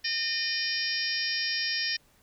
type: harmonic tone with a mistuned harmonic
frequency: 610 Hz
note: D#5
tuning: 34 cents flat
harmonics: 3 / 4 / 5 / 6 / 7 / 8 / 9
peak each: -33 / -36 / -38 / -41 / -40 / -33 / -32 dBFS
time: 0.04-1.97 s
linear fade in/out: 10 ms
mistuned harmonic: 7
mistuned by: -33 cents
effects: pink hiss -63 dBFS RMS until 2.22 s